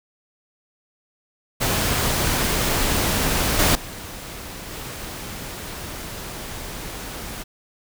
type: noise with level steps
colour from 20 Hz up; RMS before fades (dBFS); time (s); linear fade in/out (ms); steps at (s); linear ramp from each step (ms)
pink; -21 / -17 / -35 / -33; 1.6-7.44; 20; 3.59 / 3.75 / 4.71; 2
effects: none